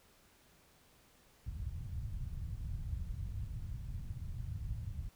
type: low-pass noise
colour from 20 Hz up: white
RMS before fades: -41 dBFS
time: 1.46-5.09 s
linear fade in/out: 5 ms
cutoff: 110 Hz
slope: 24 dB/octave
effects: pink hiss -66 dBFS RMS until 5.15 s